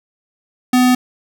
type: tone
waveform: square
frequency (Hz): 251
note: B3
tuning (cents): +28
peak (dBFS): -10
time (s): 0.73-0.95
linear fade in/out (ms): 5
effects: none